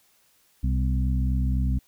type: harmonic tone with a mistuned harmonic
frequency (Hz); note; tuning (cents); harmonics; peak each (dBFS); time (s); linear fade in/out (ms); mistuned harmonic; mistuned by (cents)
63.9; C2; -40; 1 / 2 / 3 / 4; -22 / -28 / -32 / -34; 0.63-1.79; 10; 3; +38
effects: white hiss -63 dBFS RMS until 1.87 s